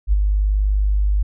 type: tone with ADSR envelope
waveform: sine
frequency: 50.5 Hz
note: G#1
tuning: 48 cents flat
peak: -10 dBFS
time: 0.07-1.23 s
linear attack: 55 ms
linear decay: 24 ms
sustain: -4 dB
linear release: 9 ms
effects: none